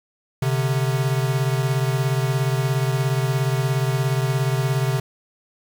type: beating tone pair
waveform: square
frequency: 130.2 / 147.2 Hz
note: C3 / D3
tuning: -8 / +4 cents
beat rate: 17 Hz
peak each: -21 / -25 dBFS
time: 0.42-5 s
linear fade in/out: 5 ms
effects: 8-bit